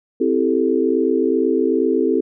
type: chord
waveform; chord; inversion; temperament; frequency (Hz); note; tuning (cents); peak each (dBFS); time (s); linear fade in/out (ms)
sine; A minor seventh; first; equal; 261.6 / 329.6 / 392 / 440; C4 / E4 / G4 / A4; 0 / 0 / 0 / 0; -20; 0.2-2.21; 10
effects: none